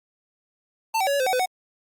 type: tone with pitch steps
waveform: square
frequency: 893 / 765 / 561 / 566 / 516 / 753 / 505 / 742 Hz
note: A5 / G5 / C#5 / C#5 / C5 / F#5 / B4 / F#5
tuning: +25 / -42 / +21 / +36 / -24 / +30 / +39 / +5 cents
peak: -21 dBFS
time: 0.94-1.46 s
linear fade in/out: 10 ms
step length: 65 ms
effects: Opus 48 kbps